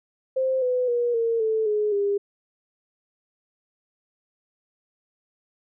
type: tone with pitch steps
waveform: sine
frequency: 523.3 / 501.1 / 479.9 / 459.5 / 440 / 421.4 / 403.5 Hz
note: C5 / B4 / B4 / A#4 / A4 / G#4 / G#4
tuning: 0 / +25 / -50 / -25 / 0 / +25 / -50 cents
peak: -20 dBFS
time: 0.36-2.18 s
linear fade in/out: 10 ms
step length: 260 ms
effects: none